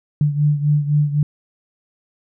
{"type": "beating tone pair", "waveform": "sine", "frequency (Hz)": [146.83, 150.73], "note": ["D3", "D3"], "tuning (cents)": [0, 45], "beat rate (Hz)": 3.9, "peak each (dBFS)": [-15, -20], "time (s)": [0.21, 1.23], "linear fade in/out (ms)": 2, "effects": []}